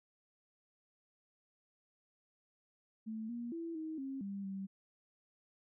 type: tone with pitch steps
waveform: sine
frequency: 220.2 / 237.5 / 332.8 / 316.2 / 269.6 / 198.3 / 193.9 Hz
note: A3 / A#3 / E4 / D#4 / C#4 / G3 / G3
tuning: +2 / +33 / +17 / +28 / -48 / +20 / -19 cents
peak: -39 dBFS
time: 3.06-4.67 s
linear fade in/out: 20 ms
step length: 230 ms
effects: none